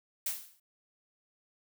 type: noise with exponential decay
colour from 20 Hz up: blue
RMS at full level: -30 dBFS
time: 0.26-0.6 s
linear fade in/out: 5 ms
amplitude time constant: 72 ms
effects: none